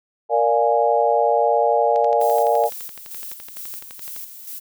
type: chord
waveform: sine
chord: Bb dominant seventh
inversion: none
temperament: equal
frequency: 466.2 / 587.3 / 698.5 / 830.6 Hz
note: Bb4 / D5 / F5 / Ab5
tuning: 0 / 0 / 0 / 0 cents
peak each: -20 dBFS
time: 0.29-2.7 s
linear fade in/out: 50 ms
type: click train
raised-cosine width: 0.2 ms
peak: -21 dBFS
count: 27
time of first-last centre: 1.96-4.163 s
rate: 11.8 Hz
type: noise with tremolo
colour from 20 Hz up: violet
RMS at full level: -33 dBFS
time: 2.2-4.6 s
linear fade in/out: 20 ms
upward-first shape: square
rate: 2.2 Hz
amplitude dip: 50%
effects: none